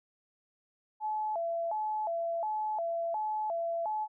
sine tone with vibrato, 760 Hz, F#5, 46 cents sharp, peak -30 dBFS, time 1-4.08 s, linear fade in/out 50 ms, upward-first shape square, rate 1.4 Hz, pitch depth 210 cents each way, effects none

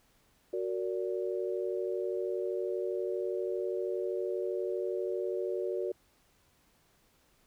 sine chord, Gb augmented, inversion none, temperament just, 370 / 462.5 / 578.1 Hz, Gb4 / Bb4 / D5, 0 / -14 / -27 cents, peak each -33 / -36 / -38 dBFS, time 0.53-5.92 s, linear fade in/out 5 ms, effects pink hiss -68 dBFS RMS until 7.46 s

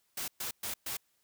white noise bursts, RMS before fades -37 dBFS, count 4, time 0.17-0.97 s, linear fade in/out 5 ms, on 110 ms, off 120 ms, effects white hiss -74 dBFS RMS until 1.23 s

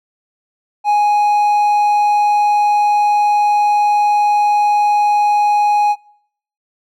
triangle tone, 830.6 Hz, G#5, in tune, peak -8 dBFS, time 0.84-5.96 s, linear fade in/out 50 ms, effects noise-tail reverb RT60 0.7 s tail -25 dB re dry

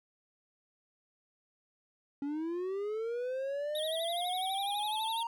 triangle linear sweep, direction up, 277.2 to 932.3 Hz, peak -31 dBFS, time 2.22-5.27 s, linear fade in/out 2 ms
square tone with vibrato, 3520 Hz, A7, in tune, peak -37 dBFS, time 3.75-5.23 s, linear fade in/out 2 ms, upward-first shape sine, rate 12 Hz, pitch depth 160 cents each way
effects none

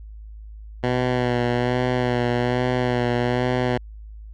10% pulse tone with vibrato, 123.47 Hz, B2, in tune, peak -11 dBFS, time 0.83-3.78 s, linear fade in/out 10 ms, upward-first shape sine, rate 1.2 Hz, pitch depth 32 cents each way, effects added 53 Hz sine -36 dBFS peak until 4.33 s + low-pass 3000 Hz 12 dB/octave

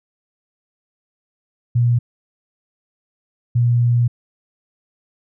sine tone pair in turn, 120 / 120 Hz, B2 / B2, -49 / -49 cents, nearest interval unison, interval 0 cents, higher neither, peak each -12 dBFS, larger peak neither, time 1.75-1.99 / 3.55-4.08 s, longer second, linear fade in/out 10 ms, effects none

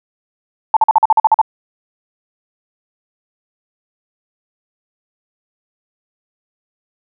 sine tone bursts, 880 Hz, A5, in tune, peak -5 dBFS, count 10, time 0.74-1.415 s, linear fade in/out 2 ms, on 27 ms, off 45 ms, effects none

